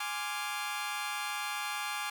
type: chord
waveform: 20% pulse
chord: D half-diminished seventh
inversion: second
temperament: equal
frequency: 830.6 / 1046.5 / 1174.7 / 1396.9 Hz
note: Ab5 / C6 / D6 / F6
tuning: 0 / 0 / 0 / 0 cents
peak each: -33 / -38 / -34 / -36 dBFS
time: 0-2.1 s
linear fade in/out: 5 ms
effects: none